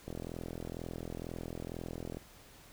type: click train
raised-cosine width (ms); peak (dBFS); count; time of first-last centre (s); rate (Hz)
2; -27; 89; 0.08-2.17; 42.1
effects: pink hiss -57 dBFS RMS until 2.72 s